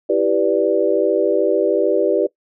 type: chord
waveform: sine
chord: E minor seventh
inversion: none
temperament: equal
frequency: 329.6 / 392 / 493.9 / 587.3 Hz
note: E4 / G4 / B4 / D5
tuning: 0 / 0 / 0 / 0 cents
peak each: -21 / -18 / -19 / -19 dBFS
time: 0.09-2.27 s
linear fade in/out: 10 ms
effects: noise-tail reverb RT60 0.1 s tail -21 dB re dry